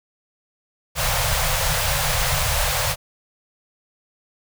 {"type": "band-stop noise", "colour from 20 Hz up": "pink", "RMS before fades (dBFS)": -21, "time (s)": [0.95, 2.96], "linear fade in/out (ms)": 50, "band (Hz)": [160, 490], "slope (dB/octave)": 96, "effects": []}